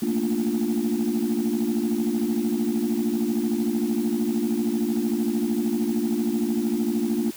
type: chord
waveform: sine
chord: Bb major seventh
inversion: third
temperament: equal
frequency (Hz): 220 / 233.1 / 293.7 / 349.2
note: A3 / Bb3 / D4 / F4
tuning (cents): 0 / 0 / 0 / 0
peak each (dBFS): -25 / -24 / -27 / -27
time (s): 0.02-7.31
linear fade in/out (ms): 5
effects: tanh soft clip ceiling -16 dBFS + white hiss -42 dBFS RMS until 7.36 s